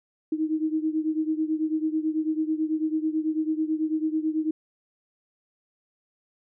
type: beating tone pair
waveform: sine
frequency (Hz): 311 / 320.1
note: D#4 / D#4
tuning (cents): -1 / +49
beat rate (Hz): 9.1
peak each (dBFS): -25 / -28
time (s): 0.32-4.51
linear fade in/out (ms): 5
effects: none